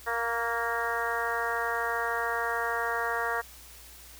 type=harmonic tone with a mistuned harmonic; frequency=233.1 Hz; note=A#3; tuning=in tune; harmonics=2 / 3 / 4 / 5 / 6 / 7 / 8; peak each=-35 / -35 / -35 / -35 / -35 / -35 / -35 dBFS; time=0.06-3.42 s; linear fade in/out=20 ms; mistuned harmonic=5; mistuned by=-27 cents; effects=added 60 Hz sine -53 dBFS peak until 4.19 s + white hiss -50 dBFS RMS until 4.19 s